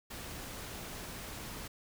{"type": "noise", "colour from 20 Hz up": "pink", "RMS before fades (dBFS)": -44, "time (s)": [0.1, 1.68], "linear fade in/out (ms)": 10, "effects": []}